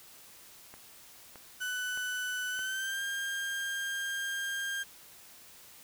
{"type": "click train", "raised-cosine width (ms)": 0.5, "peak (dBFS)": -33, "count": 4, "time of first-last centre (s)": [0.74, 2.592], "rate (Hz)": 1.62}
{"type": "tone with pitch glide", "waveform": "35% pulse", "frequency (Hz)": [1495, 1602.3], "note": ["F#6", "G6"], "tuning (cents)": [17, 37], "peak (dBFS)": -31, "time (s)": [1.6, 4.84], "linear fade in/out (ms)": 20, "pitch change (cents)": 120, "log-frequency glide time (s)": [2.5, 3.03]}
{"effects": ["white hiss -54 dBFS RMS until 5.83 s"]}